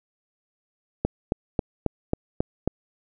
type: click train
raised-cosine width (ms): 2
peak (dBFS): -8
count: 7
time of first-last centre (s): 1.05-2.676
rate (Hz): 3.69
effects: none